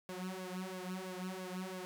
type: tone with flanger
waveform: sawtooth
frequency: 185 Hz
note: F#3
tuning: in tune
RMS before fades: -43 dBFS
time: 0.09-1.85 s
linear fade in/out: 0 ms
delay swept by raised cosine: 1.8 to 4.7 ms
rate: 3 Hz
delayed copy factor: +0.95
effects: none